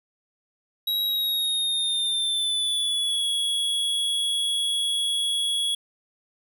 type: tone with pitch glide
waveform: square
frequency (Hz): 3846 to 3348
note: B7 to G#7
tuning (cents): -47 to +13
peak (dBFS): -23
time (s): 0.87-5.75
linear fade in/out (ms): 5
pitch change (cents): -240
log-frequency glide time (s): 1.03-3.26
effects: none